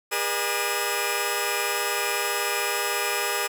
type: tone cluster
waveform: 10% pulse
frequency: 407.4 / 481.2 / 602 / 2563 Hz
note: G#4 / B4 / D5 / E7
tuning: -33 / -45 / +43 / -49 cents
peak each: -20 / -21 / -24 / -21 dBFS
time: 0.11-3.48 s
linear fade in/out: 20 ms
effects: none